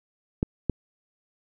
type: clicks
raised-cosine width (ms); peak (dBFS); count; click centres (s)
3; -10; 2; 0.429 / 0.697
effects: none